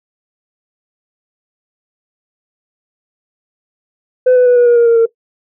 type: tone with pitch steps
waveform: sine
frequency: 506 / 498.7 / 491.6 / 484.5 / 477.6 / 470.8 / 464 / 457.4 Hz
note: B4 / B4 / B4 / B4 / A#4 / A#4 / A#4 / A#4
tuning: +42 / +17 / -8 / -33 / +42 / +17 / -8 / -33 cents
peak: -3 dBFS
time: 4.26-5.06 s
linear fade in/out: 10 ms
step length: 100 ms
effects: noise-tail reverb RT60 0.1 s tail -18 dB re dry + tanh soft clip ceiling -4 dBFS